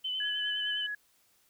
sine tone with vibrato, 3029 Hz, F#7, 40 cents sharp, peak -31 dBFS, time 0.04-0.87 s, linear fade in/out 10 ms, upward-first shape sine, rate 9.7 Hz, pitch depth 27 cents each way
sine tone with tremolo, 1680 Hz, G#6, 19 cents sharp, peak -33 dBFS, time 0.2-0.95 s, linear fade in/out 5 ms, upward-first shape sine, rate 4.5 Hz, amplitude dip 40%
effects white hiss -68 dBFS RMS until 1.49 s

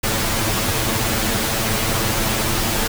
pink noise with comb filter, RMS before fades -20 dBFS, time 0.03-2.88 s, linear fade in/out 10 ms, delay 9 ms, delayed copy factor +0.9, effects none

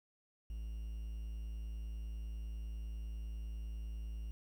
triangle tone with quantisation, 55 Hz, A1, in tune, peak -38 dBFS, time 0.5-4.31 s, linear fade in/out 0 ms, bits 11, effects none

